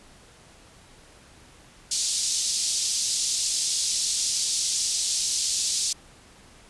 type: band-pass noise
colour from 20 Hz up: pink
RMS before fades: -26 dBFS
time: 1.91-5.93 s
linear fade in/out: 5 ms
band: 4400 to 8800 Hz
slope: 24 dB/octave
effects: pink hiss -52 dBFS RMS until 6.69 s + resampled to 24000 Hz